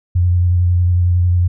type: tone with vibrato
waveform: sine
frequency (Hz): 88.6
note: F2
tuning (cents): +25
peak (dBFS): -10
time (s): 0.15-1.48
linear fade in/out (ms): 10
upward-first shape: sine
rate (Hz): 11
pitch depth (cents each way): 23
effects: none